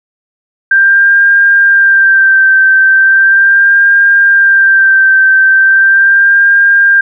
sine tone with vibrato, 1579 Hz, G6, 12 cents sharp, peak -3 dBFS, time 0.71-7.01 s, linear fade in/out 5 ms, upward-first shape sine, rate 0.38 Hz, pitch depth 27 cents each way, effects none

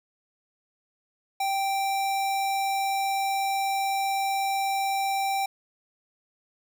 square tone, 783 Hz, G5, 2 cents flat, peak -25 dBFS, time 1.4-5.46 s, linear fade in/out 5 ms, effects 10-bit

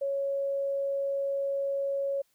sine tone, 554 Hz, C#5, 1 cent flat, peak -27 dBFS, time 0.01-2.22 s, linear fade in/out 10 ms, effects white hiss -71 dBFS RMS until 2.34 s

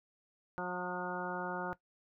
harmonic tone with a mistuned harmonic, 180 Hz, F#3, 47 cents flat, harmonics 1 / 2 / 3 / 4 / 5 / 6 / 7 / 8, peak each -43 / -43 / -43 / -45 / -41 / -52 / -46 / -42 dBFS, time 0.58-1.73 s, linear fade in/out 0 ms, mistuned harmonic 7, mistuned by -29 cents, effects noise-tail reverb RT60 0.1 s tail -17 dB re dry

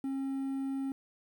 triangle tone with quantisation, 270.2 Hz, C#4, 44 cents flat, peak -30 dBFS, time 0.04-0.92 s, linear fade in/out 2 ms, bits 10, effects none

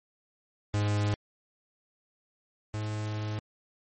45% pulse tone pair in turn, 103.83 / 106.63 Hz, G#2 / G#2, 0 / +46 cents, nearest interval unison, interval 46 cents, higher second, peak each -25 / -31 dBFS, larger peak first, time 0.74-1.14 / 2.74-3.39 s, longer second, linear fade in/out 0 ms, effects MP3 32 kbps

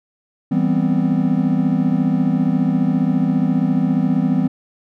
triangle chord, C major seventh, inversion first, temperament equal, 164.81 / 196 / 246.9 / 261.6 Hz, E3 / G3 / B3 / C4, 0 / 0 / 0 / 0 cents, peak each -18 dBFS, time 0.51-4.48 s, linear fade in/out 10 ms, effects none

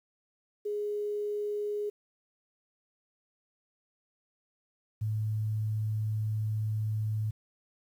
sine tone pair in turn, 415.3 / 108.11 Hz, G#4 / A2, 0 / -30 cents, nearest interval octave + major seventh, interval 2330 cents, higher first, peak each -30 / -28 dBFS, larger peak second, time 0.65-1.9 / 5.01-7.31 s, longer second, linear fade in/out 10 ms, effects 10-bit

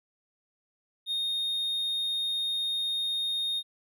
triangle tone, 3696 Hz, A#7, 16 cents flat, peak -26 dBFS, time 1.06-3.63 s, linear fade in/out 50 ms, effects none

